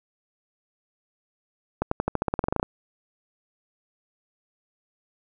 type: accelerating click train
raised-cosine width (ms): 1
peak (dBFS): -9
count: 15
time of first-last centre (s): 1.82-2.629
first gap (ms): 94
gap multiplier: 0.92
effects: none